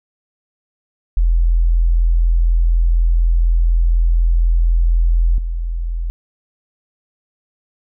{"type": "tone with level steps", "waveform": "sine", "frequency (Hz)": 42.05, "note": "E1", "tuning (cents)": 35, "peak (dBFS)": [-10, -18], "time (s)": [1.17, 6.1], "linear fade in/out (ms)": 0, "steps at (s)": 5.38, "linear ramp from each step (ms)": 2, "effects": []}